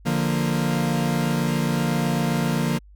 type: chord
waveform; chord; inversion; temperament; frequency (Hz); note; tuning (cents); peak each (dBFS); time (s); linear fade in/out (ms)
40% pulse; Bb major; first; equal; 146.83 / 174.61 / 233.1; D3 / F3 / Bb3; 0 / 0 / 0; -24; 0.05-2.79; 20
effects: added 50 Hz sine -45 dBFS peak until 2.95 s